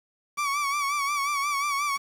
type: tone with vibrato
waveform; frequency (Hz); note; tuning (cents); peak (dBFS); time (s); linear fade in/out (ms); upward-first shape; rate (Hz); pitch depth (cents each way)
30% pulse; 1141; C#6; +50; -22; 0.37-1.98; 20; sine; 5.6; 61
effects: low-pass 12000 Hz 12 dB/octave + 8-bit